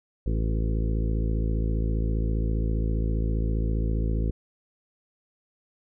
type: harmonic tone with a mistuned harmonic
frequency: 55 Hz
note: A1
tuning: in tune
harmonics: 1 / 2 / 3 / 4 / 5 / 6 / 7 / 8 / 9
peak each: -24 / -30 / -34 / -36 / -38 / -40 / -41 / -42 / -43 dBFS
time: 0.26-4.31 s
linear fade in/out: 5 ms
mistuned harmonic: 7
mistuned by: -26 cents
effects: none